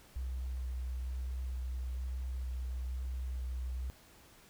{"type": "tone with vibrato", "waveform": "sine", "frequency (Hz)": 63.3, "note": "B1", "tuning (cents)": 43, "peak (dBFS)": -35, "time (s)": [0.16, 3.9], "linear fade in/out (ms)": 0, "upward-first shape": "square", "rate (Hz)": 1.1, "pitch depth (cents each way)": 11, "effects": ["pink hiss -60 dBFS RMS until 4.49 s"]}